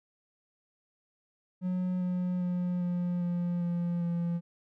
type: tone with pitch steps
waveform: triangle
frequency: 182.3 / 180.41 / 178.55 / 176.7 / 174.87 / 173.07 / 171.27 Hz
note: F#3 / F#3 / F3 / F3 / F3 / F3 / F3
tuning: -25 / -43 / +39 / +21 / +3 / -15 / -33 cents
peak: -26 dBFS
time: 1.61-4.41 s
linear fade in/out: 50 ms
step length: 400 ms
effects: none